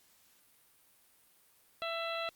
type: harmonic tone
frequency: 666 Hz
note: E5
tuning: 18 cents sharp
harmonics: 1 / 2 / 3 / 4 / 5 / 6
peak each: -38 / -40 / -46 / -42 / -45 / -45 dBFS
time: 1.82-2.29 s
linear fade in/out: 0 ms
effects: white hiss -66 dBFS RMS until 2.35 s + Opus 48 kbps